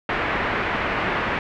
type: low-pass noise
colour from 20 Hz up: white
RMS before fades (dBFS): -24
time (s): 0.09-1.39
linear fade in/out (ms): 2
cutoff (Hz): 2200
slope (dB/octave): 24
effects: none